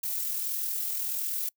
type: noise with amplitude modulation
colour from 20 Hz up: violet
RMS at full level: -30 dBFS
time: 0.03-1.49 s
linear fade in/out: 5 ms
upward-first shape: sine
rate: 41.5 Hz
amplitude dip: 30%
effects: noise-tail reverb RT60 0.1 s tail -25 dB re dry